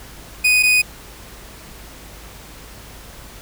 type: tone pair in turn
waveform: 40% pulse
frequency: 2489 / 2489 Hz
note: D#7 / D#7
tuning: 0 / 0 cents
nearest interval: unison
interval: 0 cents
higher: neither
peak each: -11 dBFS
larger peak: neither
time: 0.44-0.63 / 0.63-0.82 s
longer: neither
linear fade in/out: 10 ms
effects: added 52 Hz sine -42 dBFS peak until 3.41 s + pink hiss -40 dBFS RMS until 3.41 s